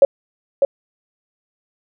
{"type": "tone with echo", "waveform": "sine", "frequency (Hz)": 554.4, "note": "C#5", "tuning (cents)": 0, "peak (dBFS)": -4, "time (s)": [0.02, 0.05], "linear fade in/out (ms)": 2, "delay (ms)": 600, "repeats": 1, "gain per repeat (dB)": -6, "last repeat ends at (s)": 0.65, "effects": []}